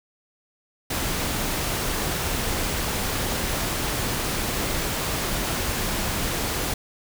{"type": "noise", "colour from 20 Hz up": "pink", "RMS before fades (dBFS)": -26, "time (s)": [0.9, 6.74], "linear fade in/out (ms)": 5, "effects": []}